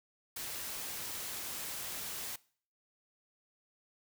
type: noise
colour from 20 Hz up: white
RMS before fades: -41 dBFS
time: 0.36-2.36 s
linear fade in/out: 5 ms
effects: noise-tail reverb RT60 0.5 s tail -22 dB re dry